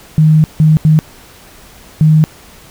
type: tone bursts at uneven times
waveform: sine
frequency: 155.56 Hz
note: D#3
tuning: in tune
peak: -4 dBFS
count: 4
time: 0.18-0.44 / 0.6-0.77 / 0.85-0.99 / 2.01-2.24 s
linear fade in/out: 0 ms
effects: pink hiss -39 dBFS RMS until 2.7 s